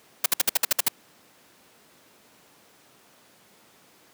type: noise bursts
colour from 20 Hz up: white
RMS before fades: -19 dBFS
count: 9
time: 0.24-0.884 s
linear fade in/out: 5 ms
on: 20 ms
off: 58 ms
effects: pink hiss -56 dBFS RMS until 4.13 s + high-pass 200 Hz 12 dB/octave